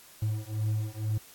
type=beating tone pair; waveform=triangle; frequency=106.7 / 108.8 Hz; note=G#2 / A2; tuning=+47 / -19 cents; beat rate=2.1 Hz; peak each=-29 dBFS; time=0.22-1.18 s; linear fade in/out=5 ms; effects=white hiss -53 dBFS RMS until 1.34 s + AAC 64 kbps